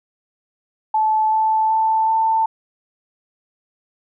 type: tone with pitch steps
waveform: sine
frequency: 869 / 876.1 / 883.2 / 890.3 Hz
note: A5 / A5 / A5 / A5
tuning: -22 / -8 / +6 / +20 cents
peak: -14 dBFS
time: 0.94-2.46 s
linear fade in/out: 5 ms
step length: 380 ms
effects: none